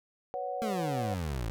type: chord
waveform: sine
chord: B suspended second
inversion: none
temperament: just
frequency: 493.9 / 555.6 / 740.8 Hz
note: B4 / C#5 / F#5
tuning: 0 / +4 / +2 cents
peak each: -39 / -37 / -35 dBFS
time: 0.34-1.14 s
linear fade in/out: 0 ms
type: exponential sweep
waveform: 25% pulse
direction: down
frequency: 233.1 to 51.9 Hz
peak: -28 dBFS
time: 0.62-1.5 s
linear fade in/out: 0 ms
effects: none